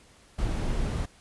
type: noise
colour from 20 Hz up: brown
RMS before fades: -28 dBFS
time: 0.38-1.06 s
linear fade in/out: 10 ms
effects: pink hiss -57 dBFS RMS until 1.2 s + resampled to 24000 Hz